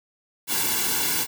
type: noise with comb filter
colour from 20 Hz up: white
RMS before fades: -24 dBFS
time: 0.47-1.27 s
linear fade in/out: 50 ms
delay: 1.6 ms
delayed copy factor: -0.8
effects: none